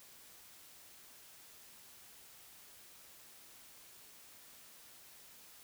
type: silence
effects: white hiss -58 dBFS RMS until 5.63 s